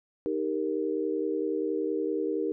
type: chord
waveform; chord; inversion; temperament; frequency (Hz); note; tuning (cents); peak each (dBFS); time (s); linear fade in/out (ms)
sine; Eb major; none; equal with one note detuned; 311.1 / 395.6 / 466.2; Eb4 / G4 / Bb4; 0 / +16 / 0; -31; 0.26-2.52; 0
effects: none